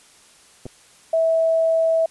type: clicks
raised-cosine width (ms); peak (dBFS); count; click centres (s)
2; -21; 2; 0.656 / 0.664
type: tone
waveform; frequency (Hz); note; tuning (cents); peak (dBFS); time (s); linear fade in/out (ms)
sine; 652; E5; -19; -15; 1.13-2.06; 5
effects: white hiss -51 dBFS RMS until 2.1 s + resampled to 24000 Hz